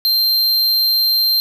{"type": "tone", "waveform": "square", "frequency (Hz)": 4158, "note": "C8", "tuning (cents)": -12, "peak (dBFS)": -13, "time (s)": [0.05, 1.4], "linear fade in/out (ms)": 0, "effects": ["7-bit"]}